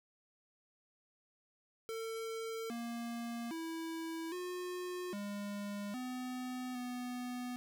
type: tone with pitch steps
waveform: square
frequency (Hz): 450.4 / 234.4 / 327.2 / 360.4 / 203.5 / 252.5 / 247.5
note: A4 / A#3 / E4 / F#4 / G#3 / B3 / B3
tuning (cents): +40 / +10 / -13 / -45 / -35 / +39 / +4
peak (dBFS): -40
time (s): 1.89-7.56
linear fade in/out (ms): 0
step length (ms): 810
effects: none